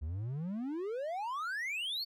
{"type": "exponential sweep", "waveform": "triangle", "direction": "up", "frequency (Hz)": [70.6, 4586], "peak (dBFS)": -33, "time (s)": [0.01, 2.05], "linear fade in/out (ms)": 20, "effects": []}